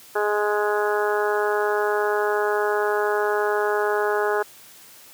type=harmonic tone; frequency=208.6 Hz; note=G#3; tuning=8 cents sharp; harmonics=2 / 3 / 4 / 5 / 6 / 7 / 8; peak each=-22 / -29 / -27 / -31 / -31 / -29 / -32 dBFS; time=0.15-4.43 s; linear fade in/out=10 ms; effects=white hiss -47 dBFS RMS until 5.13 s + high-pass 100 Hz 12 dB/octave